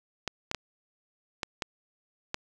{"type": "clicks", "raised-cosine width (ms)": 0.2, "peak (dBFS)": -13, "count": 6, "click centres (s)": [0.277, 0.514, 0.547, 1.432, 1.622, 2.344], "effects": []}